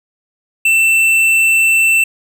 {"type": "tone with tanh clipping", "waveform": "sine", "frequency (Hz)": 2675, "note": "E7", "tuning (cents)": 25, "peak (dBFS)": -10, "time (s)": [0.65, 2.04], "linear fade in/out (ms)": 5, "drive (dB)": 11, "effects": []}